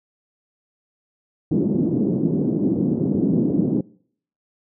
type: band-pass noise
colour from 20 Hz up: pink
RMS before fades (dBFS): -20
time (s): 1.51-3.81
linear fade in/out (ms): 5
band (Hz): 170 to 340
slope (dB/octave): 24
effects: noise-tail reverb RT60 0.6 s tail -24 dB re dry